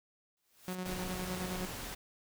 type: noise with exponential growth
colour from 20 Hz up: white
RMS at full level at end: -46 dBFS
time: 0.37-0.75 s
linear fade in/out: 0 ms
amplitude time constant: 82 ms
type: tone with tremolo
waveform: sawtooth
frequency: 183.3 Hz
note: F#3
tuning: 16 cents flat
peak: -32 dBFS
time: 0.68-1.65 s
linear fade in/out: 0 ms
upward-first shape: square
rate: 9.7 Hz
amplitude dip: 40%
type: noise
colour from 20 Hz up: pink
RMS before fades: -42 dBFS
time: 0.85-1.95 s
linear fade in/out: 10 ms
effects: none